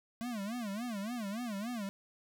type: tone with vibrato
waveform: square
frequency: 220 Hz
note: A3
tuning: in tune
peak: -37 dBFS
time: 0.21-1.89 s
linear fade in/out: 0 ms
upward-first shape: sine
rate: 3.5 Hz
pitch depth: 210 cents each way
effects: none